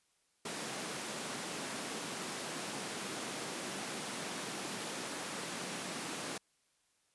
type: high-pass noise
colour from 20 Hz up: pink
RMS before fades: -41 dBFS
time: 0.45-6.38 s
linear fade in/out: 5 ms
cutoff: 170 Hz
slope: 24 dB/octave
effects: white hiss -75 dBFS RMS until 7.14 s + resampled to 24000 Hz